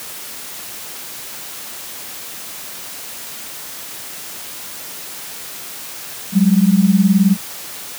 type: beating tone pair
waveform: sine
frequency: 185 / 204 Hz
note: F#3 / G#3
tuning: 0 / -31 cents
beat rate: 19 Hz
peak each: -12 dBFS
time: 6.32-7.37 s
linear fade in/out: 50 ms
effects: white hiss -31 dBFS RMS until 7.98 s + high-pass 100 Hz 12 dB/octave